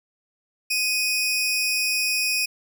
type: tone pair together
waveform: sawtooth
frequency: 2500 / 5487 Hz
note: D#7 / F8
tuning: +8 / -31 cents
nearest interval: octave + major second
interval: 1361 cents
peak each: -19 / -24 dBFS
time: 0.7-2.46 s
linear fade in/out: 10 ms
effects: none